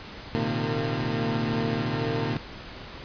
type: tone cluster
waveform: 20% pulse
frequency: 113.7 / 127.5 / 151.4 / 228.2 Hz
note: A#2 / C3 / D#3 / A#3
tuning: -43 / -44 / -47 / -37 cents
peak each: -26 dBFS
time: 0.35-2.37 s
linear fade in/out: 0 ms
effects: pink hiss -41 dBFS RMS until 3.04 s + resampled to 11025 Hz